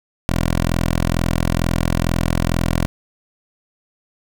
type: tone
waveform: 10% pulse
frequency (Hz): 42.2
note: E1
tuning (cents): +41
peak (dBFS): -8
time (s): 0.29-2.86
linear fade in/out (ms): 0
effects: none